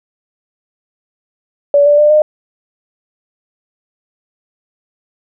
sine tone with pitch steps, 573 / 584.7 / 596.6 / 608.8 Hz, D5 / D5 / D5 / D#5, -43 / -8 / +27 / -38 cents, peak -5 dBFS, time 1.74-2.22 s, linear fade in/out 2 ms, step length 120 ms, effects none

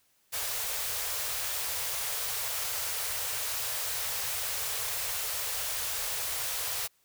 white band-stop noise, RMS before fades -33 dBFS, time 0.32-6.88 s, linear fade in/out 20 ms, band 130 to 420 Hz, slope 96 dB/octave, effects white hiss -69 dBFS RMS until 7.04 s

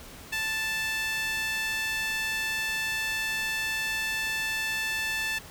sawtooth tone with high-pass filter, 880 Hz, A5, in tune, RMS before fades -30 dBFS, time 0.32-5.39 s, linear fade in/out 10 ms, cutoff 2100 Hz, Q 3, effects pink hiss -46 dBFS RMS until 5.5 s

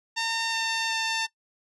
10% pulse tone with pitch steps, 910 / 903.7 / 897.5 Hz, A#5 / A5 / A5, -42 / +46 / +34 cents, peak -17 dBFS, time 0.16-1.27 s, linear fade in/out 20 ms, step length 370 ms, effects noise-tail reverb RT60 0.1 s tail -19 dB re dry + resampled to 24000 Hz

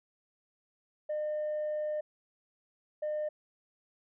sine tone bursts at uneven times, 606 Hz, D#5, 46 cents flat, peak -29 dBFS, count 2, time 1.09-2.01 / 3.02-3.29 s, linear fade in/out 10 ms, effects tanh soft clip ceiling -29 dBFS

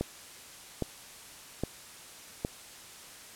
click train, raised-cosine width 2 ms, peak -16 dBFS, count 4, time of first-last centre 0.01-2.449 s, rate 1.23 Hz, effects white hiss -49 dBFS RMS until 3.35 s + low-pass 11000 Hz 12 dB/octave

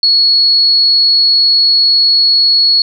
sine tone, 4358 Hz, C#8, 30 cents flat, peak -6 dBFS, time 0.03-2.82 s, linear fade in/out 2 ms, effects none

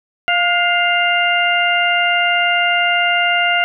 harmonic tone with a mistuned harmonic, 698.5 Hz, F5, in tune, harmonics 1 / 2 / 3 / 4, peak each -18 / -18 / -18 / -18 dBFS, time 0.28-3.64 s, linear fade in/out 0 ms, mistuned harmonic 2, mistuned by +40 cents, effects none

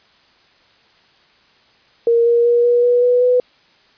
sine tone with pitch steps, 466.9 / 471.8 / 476.7 / 481.7 / 486.7 / 491.8 / 497 Hz, A#4 / A#4 / A#4 / B4 / B4 / B4 / B4, +3 / +21 / +39 / -43 / -25 / -7 / +11 cents, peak -10 dBFS, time 2.07-3.4 s, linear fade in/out 2 ms, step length 190 ms, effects white hiss -53 dBFS RMS until 3.97 s + resampled to 11025 Hz

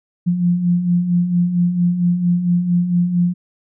sine beating tone pair, 172.2 / 176.6 Hz, F3 / F3, -24 / +20 cents, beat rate 4.4 Hz, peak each -22 / -14 dBFS, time 0.26-3.34 s, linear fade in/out 20 ms, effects none

